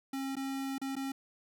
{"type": "tone with dropouts", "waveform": "square", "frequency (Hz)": 270.2, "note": "C#4", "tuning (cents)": -44, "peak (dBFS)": -35, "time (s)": [0.13, 1.12], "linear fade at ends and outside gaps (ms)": 5, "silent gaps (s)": [[0.355, 0.366], [0.782, 0.815], [0.955, 0.964]], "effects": []}